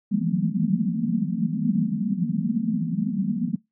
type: band-pass noise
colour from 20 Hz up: white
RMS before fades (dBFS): -24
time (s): 0.11-3.56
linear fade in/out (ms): 10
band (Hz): 160 to 240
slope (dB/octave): 96
effects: noise-tail reverb RT60 0.2 s tail -24 dB re dry